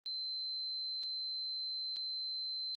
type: tone with dropouts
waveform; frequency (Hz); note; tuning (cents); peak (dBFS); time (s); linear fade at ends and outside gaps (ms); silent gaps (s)
sine; 4086; C8; -42; -37; 0.06-2.75; 0; 1.031-1.035 / 1.961-1.967
effects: Opus 32 kbps